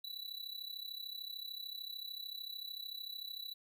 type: tone with amplitude modulation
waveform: square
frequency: 3951 Hz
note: B7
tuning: in tune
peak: -40 dBFS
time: 0.04-3.54 s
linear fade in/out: 5 ms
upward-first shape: sine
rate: 33.4 Hz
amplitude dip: 80%
effects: none